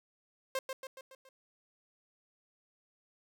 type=tone with echo; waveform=sawtooth; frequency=529 Hz; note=C5; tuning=19 cents sharp; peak=-28 dBFS; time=0.55-0.59 s; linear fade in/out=2 ms; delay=140 ms; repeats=5; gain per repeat=-5 dB; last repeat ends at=1.29 s; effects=none